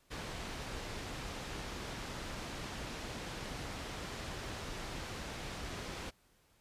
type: low-pass noise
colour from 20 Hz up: pink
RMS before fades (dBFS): -43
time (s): 0.1-6.11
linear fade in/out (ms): 20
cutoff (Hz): 5900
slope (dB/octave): 12
effects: pink hiss -70 dBFS RMS until 6.6 s + resampled to 32000 Hz